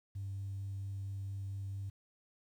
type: tone with vibrato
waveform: sine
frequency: 98.2 Hz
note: G2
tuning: 4 cents sharp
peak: -37 dBFS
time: 0.15-1.9 s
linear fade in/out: 10 ms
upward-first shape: sine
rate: 4.4 Hz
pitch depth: 8 cents each way
effects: tanh soft clip ceiling -34 dBFS + 11-bit